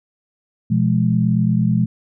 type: tone cluster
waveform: sine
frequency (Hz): 122.3 / 171.5 / 210.3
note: B2 / F3 / G#3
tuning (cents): -16 / -31 / +22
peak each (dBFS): -18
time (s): 0.7-1.86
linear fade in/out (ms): 10
effects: none